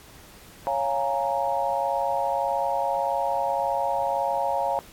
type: chord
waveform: sine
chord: Bb minor seventh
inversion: first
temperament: equal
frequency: 554.4 / 698.5 / 830.6 / 932.3 Hz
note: Db5 / F5 / Ab5 / Bb5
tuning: 0 / 0 / 0 / 0 cents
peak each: -28 dBFS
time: 0.67-4.79 s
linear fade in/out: 0 ms
effects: pink hiss -49 dBFS RMS until 4.92 s + AAC 64 kbps